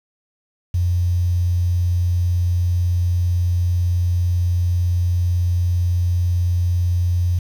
sine tone, 88.2 Hz, F2, 18 cents sharp, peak -15 dBFS, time 0.74-7.39 s, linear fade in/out 5 ms, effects 7-bit

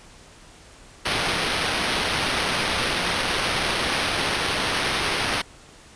white noise with sample-and-hold, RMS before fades -24 dBFS, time 1.05-5.42 s, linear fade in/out 10 ms, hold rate 7350 Hz, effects pink hiss -48 dBFS RMS until 5.95 s + resampled to 22050 Hz

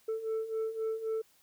sine beating tone pair, 440.6 / 444.4 Hz, A4 / A4, +2 / +17 cents, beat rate 3.8 Hz, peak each -35 / -31 dBFS, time 0.08-1.22 s, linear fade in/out 10 ms, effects tanh soft clip ceiling -29 dBFS + white hiss -66 dBFS RMS until 1.42 s

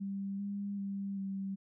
sine tone with pitch steps, 196.9 / 201.2 / 197.7 / 194.5 Hz, G3 / G3 / G3 / G3, +8 / +45 / +15 / -13 cents, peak -35 dBFS, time 0-1.56 s, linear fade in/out 20 ms, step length 390 ms, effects none

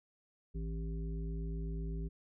harmonic tone with a mistuned harmonic, 54 Hz, A1, 32 cents flat, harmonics 1 / 3 / 5 / 7, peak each -37 / -42 / -51 / -50 dBFS, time 0.54-2.09 s, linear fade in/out 20 ms, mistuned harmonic 7, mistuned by +82 cents, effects none

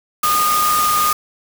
sine tone in noise, 1225 Hz, D#6, 27 cents flat, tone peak -14 dBFS, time 0.23-1.13 s, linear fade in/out 5 ms, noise white, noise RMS -21 dBFS, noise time 0.23-1.13 s, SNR +4 dB, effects none

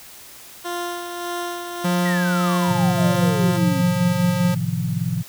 15% pulse tone with tremolo, 349.2 Hz, F4, in tune, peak -18 dBFS, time 0.64-3.58 s, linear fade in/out 20 ms, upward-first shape sine, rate 1.7 Hz, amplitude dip 45%
square tone, 178.4 Hz, F3, 37 cents sharp, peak -19 dBFS, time 1.84-4.55 s, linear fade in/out 10 ms
sine exponential sweep, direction down, 1975.5 to 255.2 Hz, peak -25 dBFS, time 2.05-3.82 s, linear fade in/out 10 ms
sine chord, F dominant seventh, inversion first, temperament equal with one note detuned, 110 / 130.81 / 155.56 / 173.41 Hz, A2 / C3 / Eb3 / F3, 0 / 0 / 0 / -12 cents, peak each -27 / -26 / -27 / -24 dBFS, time 2.67-5.23 s, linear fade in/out 20 ms
effects white hiss -42 dBFS RMS until 5.28 s

